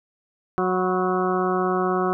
harmonic tone with a mistuned harmonic, 183.9 Hz, F#3, 10 cents flat, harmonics 1 / 2 / 3 / 4 / 5 / 6 / 7 / 8, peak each -27 / -23 / -33 / -27 / -36 / -28 / -29 / -36 dBFS, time 0.58-2.13 s, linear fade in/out 0 ms, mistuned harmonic 5, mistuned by +120 cents, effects none

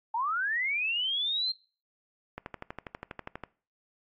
sine linear sweep, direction up, 866 to 4186 Hz, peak -27 dBFS, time 0.14-1.52 s, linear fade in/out 5 ms
click train, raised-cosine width 0.5 ms, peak -22 dBFS, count 14, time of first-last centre 2.38-3.437 s, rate 12.3 Hz
effects noise-tail reverb RT60 0.4 s tail -22 dB re dry + AAC 32 kbps

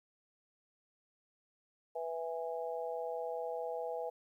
harmonic tone, 164.81 Hz, E3, in tune, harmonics 3 / 4 / 5, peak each -39 / -41 / -43 dBFS, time 1.95-4.1 s, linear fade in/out 10 ms, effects 12-bit

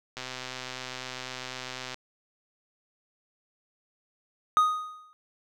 click train, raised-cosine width 0.2 ms, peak -19 dBFS, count 228, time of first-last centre 0.17-1.943 s, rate 128 Hz
triangle tone with exponential decay, 1244.5 Hz, D#6, in tune, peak -14 dBFS, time 4.57-5.13 s, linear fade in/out 0 ms, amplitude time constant 120 ms
effects none

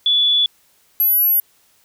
sine tone pair in turn, 3438 / 11698 Hz, A7 / F#9, -41 / -21 cents, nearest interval octave + major sixth, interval 2120 cents, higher second, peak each -12 dBFS, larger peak neither, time 0.06-0.46 / 1-1.4 s, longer neither, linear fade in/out 2 ms, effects white hiss -57 dBFS RMS until 1.84 s

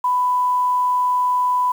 sine tone with quantisation, 995 Hz, B5, 13 cents sharp, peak -15 dBFS, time 0.04-1.72 s, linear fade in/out 5 ms, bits 7, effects none

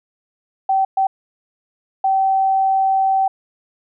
sine tone bursts at uneven times, 771 Hz, G5, 29 cents flat, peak -13 dBFS, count 3, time 0.69-0.85 / 0.97-1.07 / 2.04-3.28 s, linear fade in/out 5 ms, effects none

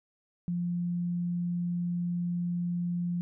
sine tone, 174.61 Hz, F3, in tune, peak -28 dBFS, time 0.48-3.21 s, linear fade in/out 0 ms, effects none

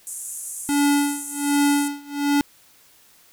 white band-pass noise, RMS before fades -33 dBFS, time 0.07-1.88 s, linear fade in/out 0 ms, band 7000 to 11000 Hz, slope 48 dB/octave
square tone with tremolo, 286.6 Hz, D4, 42 cents flat, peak -16 dBFS, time 0.69-2.41 s, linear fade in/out 0 ms, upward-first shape sine, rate 1.3 Hz, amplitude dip 95%
effects white hiss -54 dBFS RMS until 3.32 s

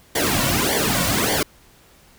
pink noise with flanger, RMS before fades -20 dBFS, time 0.15-1.43 s, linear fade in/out 5 ms, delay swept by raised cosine 0.76 to 2.46 ms, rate 1.7 Hz, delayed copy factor -0.95, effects pink hiss -52 dBFS RMS until 2.18 s

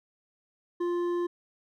sine tone with hard clipping, 349.2 Hz, F4, in tune, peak -28 dBFS, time 0.8-1.27 s, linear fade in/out 10 ms, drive 7 dB, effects none

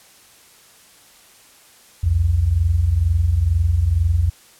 sine tone pair together, 64 / 86.15 Hz, C2 / F2, -38 / -23 cents, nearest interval perfect fourth, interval 515 cents, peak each -20 / -15 dBFS, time 2.03-4.3 s, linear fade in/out 10 ms, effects white hiss -49 dBFS RMS until 4.59 s + low-pass 12000 Hz 12 dB/octave

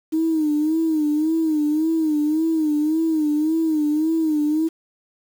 sine tone with vibrato, 311.1 Hz, D#4, in tune, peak -16 dBFS, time 0.12-4.69 s, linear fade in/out 20 ms, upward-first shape sine, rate 1.8 Hz, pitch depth 81 cents each way, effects tanh soft clip ceiling -12 dBFS + 7-bit

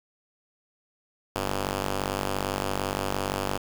5% pulse ring-modulated tone, 97.5 Hz, G2, 9 cents flat, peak -13 dBFS, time 1.35-3.58 s, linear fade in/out 10 ms, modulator 172 Hz, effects 7-bit

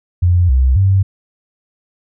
sine tone with pitch steps, 88.3 / 64.7 / 96.5 Hz, F2 / C2 / G2, +20 / -19 / -27 cents, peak -8 dBFS, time 0.22-1.03 s, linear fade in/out 10 ms, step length 270 ms, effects none

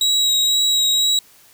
35% pulse tone with vibrato, 3845 Hz, B7, 47 cents flat, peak -13 dBFS, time 0.01-1.19 s, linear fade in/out 2 ms, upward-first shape sine, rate 2 Hz, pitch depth 15 cents each way, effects white hiss -50 dBFS RMS until 1.53 s

